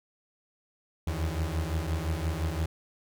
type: beating tone pair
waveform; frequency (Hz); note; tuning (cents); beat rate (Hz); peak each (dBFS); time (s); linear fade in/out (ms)
35% pulse; 77.78 / 83.58; D#2 / E2; 0 / +24; 5.8; -29 / -30; 1.07-2.66; 5
effects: none